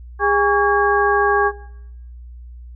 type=harmonic tone with a mistuned harmonic; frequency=407.8 Hz; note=G#4; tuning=32 cents flat; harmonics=1 / 2 / 3 / 4; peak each=-19 / -19 / -19 / -19 dBFS; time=0.19-1.52 s; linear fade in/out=50 ms; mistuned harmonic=3; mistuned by=-140 cents; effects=noise-tail reverb RT60 0.8 s tail -19 dB re dry + added 60 Hz sine -34 dBFS peak until 2.75 s